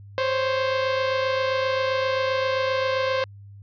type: tone pair together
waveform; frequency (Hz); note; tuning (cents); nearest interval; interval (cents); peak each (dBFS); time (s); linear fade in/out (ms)
sawtooth; 523.3 / 550.9; C5 / C#5; 0 / -11; minor second; 89; -18 / -26; 0.18-3.24; 0
effects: added 100 Hz sine -41 dBFS peak until 3.62 s + resampled to 11025 Hz